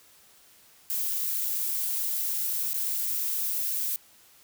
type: noise with dropouts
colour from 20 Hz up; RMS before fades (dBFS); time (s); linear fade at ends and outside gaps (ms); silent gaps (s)
violet; -29; 0.9-3.96; 0; 2.732-2.743
effects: white hiss -57 dBFS RMS until 4.43 s